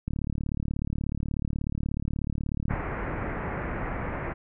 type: click train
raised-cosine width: 5 ms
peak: -17 dBFS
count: 98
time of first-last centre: 0.08-2.738 s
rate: 36.5 Hz
type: low-pass noise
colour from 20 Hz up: pink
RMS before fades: -32 dBFS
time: 2.69-4.34 s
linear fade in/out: 20 ms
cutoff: 2200 Hz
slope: 48 dB/octave
effects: none